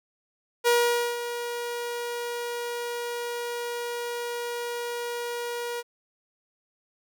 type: tone with ADSR envelope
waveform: sawtooth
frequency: 477.9 Hz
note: A#4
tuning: 43 cents sharp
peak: -14 dBFS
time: 0.64-5.83 s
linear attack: 33 ms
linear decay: 490 ms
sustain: -12 dB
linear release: 38 ms
effects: none